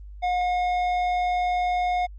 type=tone with tanh clipping; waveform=triangle; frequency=720 Hz; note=F#5; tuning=47 cents flat; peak=-23 dBFS; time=0.22-2.07 s; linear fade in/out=20 ms; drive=14 dB; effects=added 50 Hz sine -38 dBFS peak until 2.18 s + Opus 32 kbps